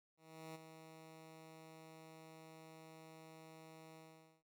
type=tone with ADSR envelope; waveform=10% pulse; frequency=160 Hz; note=D#3; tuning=49 cents sharp; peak=-40 dBFS; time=0.17-4.43 s; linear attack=380 ms; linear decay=18 ms; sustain=-8 dB; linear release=470 ms; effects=noise-tail reverb RT60 0.1 s tail -24 dB re dry